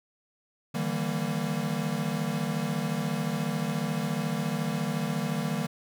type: chord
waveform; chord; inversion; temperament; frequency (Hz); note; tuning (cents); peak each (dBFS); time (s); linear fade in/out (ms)
square; E half-diminished seventh; third; equal with one note detuned; 150.61 / 164.81 / 196 / 233.1; D3 / E3 / G3 / Bb3; +44 / 0 / 0 / 0; -34; 0.74-5.67; 10
effects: none